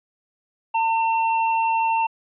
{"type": "tone with hard clipping", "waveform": "sine", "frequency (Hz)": 903, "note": "A5", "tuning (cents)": 45, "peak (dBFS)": -20, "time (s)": [0.74, 2.07], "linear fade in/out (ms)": 10, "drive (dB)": 15, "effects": ["resampled to 8000 Hz"]}